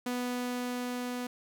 sawtooth tone with level ramp, 246.9 Hz, B3, in tune, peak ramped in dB -27 to -30 dBFS, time 0.06-1.27 s, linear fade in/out 5 ms, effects none

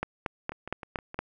two click trains, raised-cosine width 0.5 ms, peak -14 / -24 dBFS, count 6 / 5, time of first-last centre 0.03-1.19 / 0.52-1.144 s, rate 4.31 / 6.41 Hz, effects none

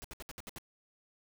pink noise bursts, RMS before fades -45 dBFS, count 7, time 0.02-0.584 s, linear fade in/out 0 ms, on 24 ms, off 66 ms, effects none

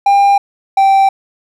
triangle tone pair in turn, 800 / 780.4 Hz, G5 / G5, +35 / -8 cents, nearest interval unison, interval 43 cents, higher first, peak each -4 dBFS, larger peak neither, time 0.06-0.38 / 0.77-1.09 s, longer neither, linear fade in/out 5 ms, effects none

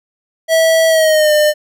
square tone with pitch glide, 650 to 603 Hz, E5 to D5, -24 to +46 cents, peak -9 dBFS, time 0.48-1.54 s, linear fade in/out 50 ms, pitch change -130 cents, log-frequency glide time 0.88-1.32 s, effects none

